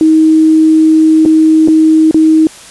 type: tone with dropouts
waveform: sine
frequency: 316 Hz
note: D#4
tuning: 27 cents sharp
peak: -3 dBFS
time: 0.01-2.47 s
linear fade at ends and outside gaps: 1 ms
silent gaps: 1.252-1.259 / 1.676-1.684 / 2.111-2.144 s
effects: white hiss -33 dBFS RMS until 2.7 s + resampled to 24000 Hz